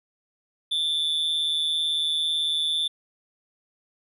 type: tone with amplitude modulation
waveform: triangle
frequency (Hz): 3520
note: A7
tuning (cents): 0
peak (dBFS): -18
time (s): 0.71-2.88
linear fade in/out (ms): 10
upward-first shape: sine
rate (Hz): 158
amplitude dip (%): 65
effects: resampled to 32000 Hz